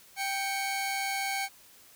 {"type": "tone pair together", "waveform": "sawtooth", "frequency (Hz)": [784, 2217], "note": ["G5", "C#7"], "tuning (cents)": [0, 0], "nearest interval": "octave + tritone", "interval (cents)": 1800, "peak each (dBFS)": [-28, -30], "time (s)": [0.16, 1.49], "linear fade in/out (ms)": 50, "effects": ["white hiss -56 dBFS RMS until 1.95 s"]}